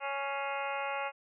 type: harmonic tone with a mistuned harmonic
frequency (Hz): 278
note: C#4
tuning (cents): +5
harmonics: 2 / 3 / 4 / 5 / 6 / 7 / 8 / 9 / 10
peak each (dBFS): -39 / -37 / -41 / -41 / -49 / -49 / -43 / -43 / -46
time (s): 0-1.12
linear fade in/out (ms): 50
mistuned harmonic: 8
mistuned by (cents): -69
effects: none